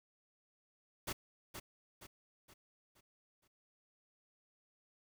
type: noise with echo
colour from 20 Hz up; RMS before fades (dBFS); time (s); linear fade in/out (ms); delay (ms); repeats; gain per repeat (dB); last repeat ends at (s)
pink; -40; 1.07-1.13; 10; 470; 5; -7; 3.48
effects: none